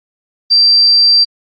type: tone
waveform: sine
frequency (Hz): 4700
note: D8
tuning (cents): +1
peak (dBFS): -5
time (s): 0.5-1.25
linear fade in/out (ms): 20
effects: Opus 24 kbps